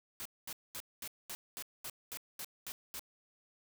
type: noise bursts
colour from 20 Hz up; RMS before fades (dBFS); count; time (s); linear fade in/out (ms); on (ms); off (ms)
white; -43; 11; 0.2-2.994; 0; 54; 220
effects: none